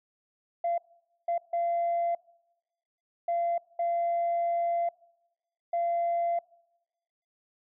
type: tone bursts at uneven times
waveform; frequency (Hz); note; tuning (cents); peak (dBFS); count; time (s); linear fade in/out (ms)
sine; 686; F5; -31; -24; 6; 0.64-0.78 / 1.28-1.38 / 1.53-2.15 / 3.28-3.58 / 3.79-4.89 / 5.73-6.39; 5
effects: noise-tail reverb RT60 1.0 s tail -24 dB re dry + tanh soft clip ceiling -22 dBFS